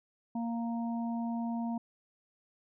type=harmonic tone; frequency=232.5 Hz; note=A#3; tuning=4 cents flat; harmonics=1 / 3 / 4; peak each=-32 / -42 / -44 dBFS; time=0.35-1.78 s; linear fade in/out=5 ms; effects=none